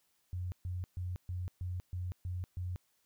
sine tone bursts, 90.3 Hz, F#2, 42 cents flat, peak -35 dBFS, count 8, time 0.33-2.76 s, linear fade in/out 0 ms, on 190 ms, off 130 ms, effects white hiss -75 dBFS RMS until 3.05 s

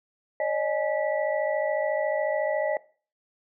sine tone cluster, 559 / 613 / 842 / 1959 Hz, C#5 / D#5 / G#5 / B6, +14 / -26 / +24 / -15 cents, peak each -29 / -26 / -33 / -34 dBFS, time 0.4-2.77 s, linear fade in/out 2 ms, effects noise-tail reverb RT60 0.4 s tail -19 dB re dry

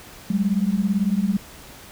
sine beating tone pair, 190 / 208 Hz, F#3 / G#3, +46 / +3 cents, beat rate 18 Hz, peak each -21 dBFS, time 0.3-1.37 s, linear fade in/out 5 ms, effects pink hiss -43 dBFS RMS until 1.91 s

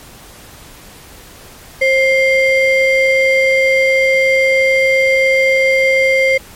triangle ring-modulated tone, 1318.5 Hz, E6, in tune, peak -4 dBFS, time 1.81-6.38 s, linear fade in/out 10 ms, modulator 788 Hz, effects pink hiss -38 dBFS RMS until 6.55 s + MP3 64 kbps

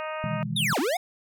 harmonic tone, 311.1 Hz, D#4, in tune, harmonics 2 / 3 / 4 / 5 / 6 / 7 / 8 / 9, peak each -33 / -38 / -36 / -43 / -43 / -46 / -42 / -46 dBFS, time 0-0.43 s, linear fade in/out 0 ms
sine chord, E major seventh, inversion second, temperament just, 123.61 / 154.51 / 164.81 / 206 Hz, B2 / D#3 / E3 / G#3, +2 / -12 / 0 / -14 cents, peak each -33 dBFS, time 0.24-0.73 s, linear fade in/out 0 ms
square linear two-way sweep, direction down then up, 3814 to 233.1 to 758 Hz, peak -24 dBFS, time 0.56-0.97 s, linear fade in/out 5 ms, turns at 0.79 s
effects none

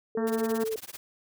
sine tone with vibrato, 442.1 Hz, A4, 8 cents sharp, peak -28 dBFS, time 0.15-0.76 s, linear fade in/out 2 ms, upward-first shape sine, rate 9.7 Hz, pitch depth 11 cents each way
harmonic tone, 226.5 Hz, A#3, 50 cents flat, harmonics 1 / 2 / 3 / 4 / 5 / 6 / 7 / 8, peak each -29 / -35 / -39 / -41 / -43 / -45 / -46 / -47 dBFS, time 0.17-0.64 s, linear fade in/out 5 ms
white noise with tremolo, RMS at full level -39 dBFS, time 0.27-0.97 s, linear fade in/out 0 ms, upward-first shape sine, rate 18 Hz, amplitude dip 100%
effects none

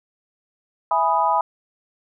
sine chord, E major seventh, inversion none, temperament equal, 659.3 / 830.6 / 987.8 / 1244.5 Hz, E5 / G#5 / B5 / D#6, 0 / 0 / 0 / 0 cents, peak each -25 / -21 / -19 / -25 dBFS, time 0.91-1.41 s, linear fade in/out 2 ms, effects none

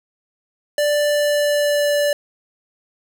square tone with pitch glide, 588 to 582.6 Hz, D5 to D5, +2 to -14 cents, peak -16 dBFS, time 0.78-2.13 s, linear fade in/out 2 ms, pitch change -16 cents, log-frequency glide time 1.09-1.96 s, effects none

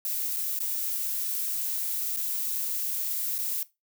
violet noise with dropouts, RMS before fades -30 dBFS, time 0.05-3.63 s, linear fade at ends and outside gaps 1 ms, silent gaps 0.364-0.368 / 0.59-0.603 / 2.163-2.171 / 3.382-3.387 s, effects noise-tail reverb RT60 0.2 s tail -17 dB re dry

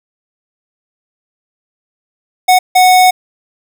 square tone bursts at uneven times, 737 Hz, F#5, 7 cents flat, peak -5 dBFS, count 2, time 2.48-2.59 / 2.75-3.11 s, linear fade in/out 10 ms, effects none

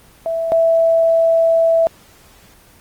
sine tone pair in turn, 659.3 / 659.3 Hz, E5 / E5, 0 / 0 cents, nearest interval unison, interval 0 cents, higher neither, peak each -17 / -10 dBFS, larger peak second, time 0.26-0.52 / 0.52-1.87 s, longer second, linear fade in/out 0 ms, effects pink hiss -47 dBFS RMS until 2.8 s + Opus 24 kbps

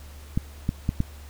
clicks, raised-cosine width 5 ms, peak -10 dBFS, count 4, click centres 0.375 / 0.691 / 0.891 / 1.004 s, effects added 72 Hz sine -41 dBFS peak until 1.29 s + pink hiss -50 dBFS RMS until 1.29 s

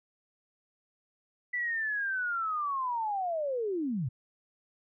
sine linear sweep, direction down, 1987 to 110 Hz, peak -29 dBFS, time 1.53-4.09 s, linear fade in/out 10 ms, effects none

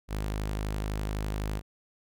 sawtooth tone, 51.91 Hz, G#1, in tune, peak -26 dBFS, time 0.08-1.62 s, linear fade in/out 50 ms, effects none

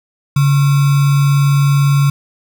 sine tone with sample-and-hold, 141.1 Hz, C#3, 31 cents sharp, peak -8 dBFS, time 0.36-2.1 s, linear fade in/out 5 ms, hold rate 1225 Hz, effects none

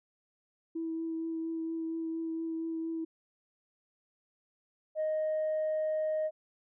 sine tone with vibrato, 326.3 Hz, E4, 18 cents flat, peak -32 dBFS, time 0.75-3.05 s, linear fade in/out 10 ms, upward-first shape triangle, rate 4.3 Hz, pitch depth 14 cents each way
sine tone, 622.3 Hz, D#5, in tune, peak -27 dBFS, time 4.95-6.31 s, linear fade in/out 50 ms
effects tanh soft clip ceiling -26 dBFS

